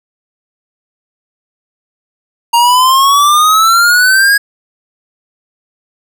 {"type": "exponential sweep", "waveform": "square", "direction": "up", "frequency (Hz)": [932.3, 1661.2], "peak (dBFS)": -6, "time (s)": [2.53, 4.38], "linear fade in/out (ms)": 10, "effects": []}